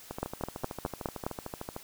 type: two click trains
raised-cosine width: 1 ms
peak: -22 / -16 dBFS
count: 23 / 6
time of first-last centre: 0.11-1.764 / 0.23-1.265 s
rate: 13.3 / 4.83 Hz
effects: white hiss -51 dBFS RMS until 1.83 s